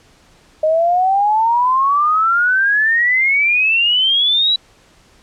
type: exponential sweep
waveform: sine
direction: up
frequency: 615 to 3951 Hz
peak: -11 dBFS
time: 0.63-4.56 s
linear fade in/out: 5 ms
effects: pink hiss -50 dBFS RMS until 5.22 s + low-pass 8000 Hz 12 dB/octave